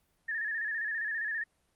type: tone with vibrato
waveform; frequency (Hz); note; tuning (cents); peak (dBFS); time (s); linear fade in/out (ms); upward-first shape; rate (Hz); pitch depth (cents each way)
sine; 1760; A6; 0; -31; 0.28-1.44; 10; square; 15; 58
effects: pink hiss -73 dBFS RMS until 1.75 s + Opus 32 kbps